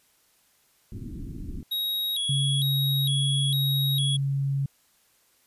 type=low-pass noise; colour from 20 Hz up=pink; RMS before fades=-36 dBFS; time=0.92-1.63 s; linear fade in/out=2 ms; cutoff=330 Hz; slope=48 dB/octave
type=tone with vibrato; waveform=square; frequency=3563 Hz; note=A7; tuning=21 cents sharp; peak=-26 dBFS; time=1.71-4.17 s; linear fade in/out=10 ms; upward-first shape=square; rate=1.1 Hz; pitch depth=110 cents each way
type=tone; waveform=sine; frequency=138.1 Hz; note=C#3; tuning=6 cents flat; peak=-23 dBFS; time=2.29-4.66 s; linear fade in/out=5 ms
effects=white hiss -64 dBFS RMS until 5.46 s + resampled to 32000 Hz